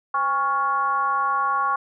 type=tone with frequency modulation; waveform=sine; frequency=1108.7 Hz; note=C#6; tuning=in tune; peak=-19 dBFS; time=0.14-1.76 s; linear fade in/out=5 ms; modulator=297 Hz; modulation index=0.82; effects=none